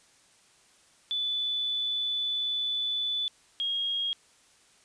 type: tone pair in turn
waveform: sine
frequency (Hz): 3481 / 3267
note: A7 / G#7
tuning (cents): -19 / -29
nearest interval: minor second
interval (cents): 110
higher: first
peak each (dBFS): -27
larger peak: neither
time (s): 1.11-3.28 / 3.6-4.13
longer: first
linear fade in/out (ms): 0
effects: white hiss -61 dBFS RMS until 4.84 s + resampled to 22050 Hz